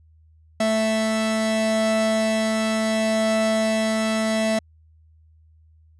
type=tone pair together; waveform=45% pulse; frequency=220 / 659.3 Hz; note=A3 / E5; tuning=0 / 0 cents; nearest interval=octave + perfect fifth; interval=1900 cents; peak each=-22 dBFS; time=0.6-4.59 s; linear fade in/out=5 ms; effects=added 79 Hz sine -51 dBFS peak until 5.99 s + resampled to 24000 Hz